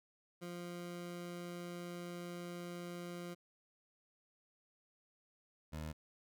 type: tone pair in turn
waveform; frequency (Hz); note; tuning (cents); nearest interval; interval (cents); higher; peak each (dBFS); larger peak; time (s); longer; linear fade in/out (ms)
20% pulse; 174.8 / 77.86; F3 / D#2; +2 / +2; octave + major second; 1400; first; -39 / -37; second; 0.41-3.35 / 5.72-5.93; first; 20
effects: none